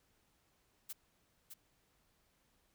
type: noise with echo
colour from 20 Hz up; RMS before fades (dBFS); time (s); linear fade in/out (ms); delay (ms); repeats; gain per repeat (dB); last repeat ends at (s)
blue; -44; 0.89-0.93; 10; 610; 1; -6; 1.54
effects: pink hiss -75 dBFS RMS until 2.74 s